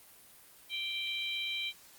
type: harmonic tone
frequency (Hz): 784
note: G5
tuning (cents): 0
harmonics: 3 / 4 / 5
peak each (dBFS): -37 / -37 / -40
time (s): 0.69-1.73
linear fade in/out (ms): 50
effects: white hiss -57 dBFS RMS until 1.98 s + Opus 32 kbps